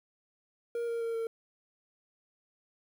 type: tone with pitch steps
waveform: triangle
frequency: 470 / 464.9 / 459.8 / 454.8 Hz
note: A#4 / A#4 / A#4 / A#4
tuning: +14 / -5 / -24 / -43 cents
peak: -29 dBFS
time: 0.75-1.27 s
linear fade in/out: 2 ms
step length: 130 ms
effects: 10-bit